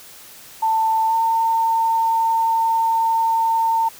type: tone with pitch glide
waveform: sine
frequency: 890 to 905.6 Hz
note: A5 to A5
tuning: +20 to +50 cents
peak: -15 dBFS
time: 0.62-3.89 s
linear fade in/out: 10 ms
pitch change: +30 cents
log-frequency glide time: 1.07-1.15 s
effects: white hiss -42 dBFS RMS until 3.99 s